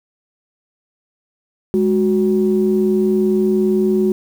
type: tone pair together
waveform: sine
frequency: 207.7 / 370.1 Hz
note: G#3 / F#4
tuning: 0 / 0 cents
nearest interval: minor seventh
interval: 1000 cents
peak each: -15 / -14 dBFS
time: 1.74-4.12 s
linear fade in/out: 0 ms
effects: tanh soft clip ceiling -5 dBFS + 7-bit